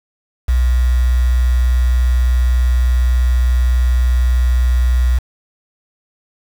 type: tone with quantisation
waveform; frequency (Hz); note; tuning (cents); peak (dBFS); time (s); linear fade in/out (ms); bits
sine; 61.7; B1; -1; -10; 0.48-5.19; 10; 5
effects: none